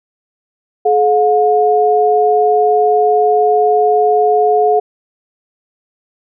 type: tone pair together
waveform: sine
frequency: 426.4 / 717.6 Hz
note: G#4 / F5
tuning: +46 / +47 cents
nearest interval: major sixth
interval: 901 cents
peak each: -11 dBFS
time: 0.85-4.8 s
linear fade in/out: 10 ms
effects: none